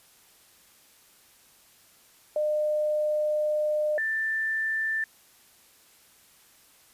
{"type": "tone pair in turn", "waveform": "sine", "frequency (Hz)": [605, 1773.6], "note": ["D#5", "A6"], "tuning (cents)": [-49, 13], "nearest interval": "octave + perfect fifth", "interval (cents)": 1862, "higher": "second", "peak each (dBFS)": [-23, -25], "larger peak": "first", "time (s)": [[2.36, 3.98], [3.98, 5.04]], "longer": "first", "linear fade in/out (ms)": 2, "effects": ["white hiss -58 dBFS RMS until 6.93 s", "resampled to 32000 Hz"]}